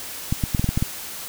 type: clicks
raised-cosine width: 5 ms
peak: -8 dBFS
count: 8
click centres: 0.325 / 0.438 / 0.548 / 0.595 / 0.643 / 0.69 / 0.775 / 0.825 s
effects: white hiss -34 dBFS RMS until 1.28 s